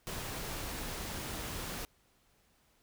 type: noise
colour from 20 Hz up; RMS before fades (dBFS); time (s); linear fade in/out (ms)
pink; -40; 0.07-1.85; 0
effects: pink hiss -70 dBFS RMS until 2.82 s